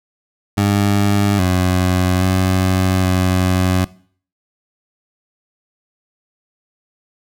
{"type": "tone with pitch steps", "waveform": "20% pulse", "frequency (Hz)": [101.2, 91.3, 93.4, 92.1], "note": ["G#2", "F#2", "F#2", "F#2"], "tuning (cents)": [-44, -23, 17, -7], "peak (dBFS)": -8, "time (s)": [0.57, 3.85], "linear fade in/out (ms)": 10, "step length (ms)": 820, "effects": ["noise-tail reverb RT60 0.5 s tail -20 dB re dry"]}